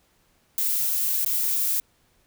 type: noise with dropouts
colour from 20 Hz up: violet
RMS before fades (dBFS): -24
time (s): 0.58-1.8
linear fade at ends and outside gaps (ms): 1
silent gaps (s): 1.248-1.261
effects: pink hiss -64 dBFS RMS until 2.26 s